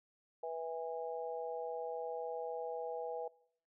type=harmonic tone; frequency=163.7 Hz; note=E3; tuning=12 cents flat; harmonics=3 / 4 / 5; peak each=-41 / -44 / -44 dBFS; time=0.43-3.28 s; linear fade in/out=5 ms; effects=noise-tail reverb RT60 0.7 s tail -24 dB re dry